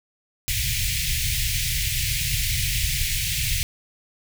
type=band-stop noise; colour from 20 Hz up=pink; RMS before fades=-24 dBFS; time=0.48-3.63 s; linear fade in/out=0 ms; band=140 to 2000 Hz; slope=48 dB/octave; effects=none